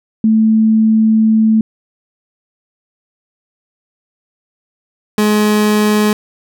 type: tone pair in turn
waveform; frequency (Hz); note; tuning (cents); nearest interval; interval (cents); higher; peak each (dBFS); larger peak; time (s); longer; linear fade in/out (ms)
sine / 30% pulse; 220 / 211; A3 / G#3; 0 / +28; minor second; 72; first; -7; neither; 0.24-1.61 / 5.18-6.13; first; 2
effects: none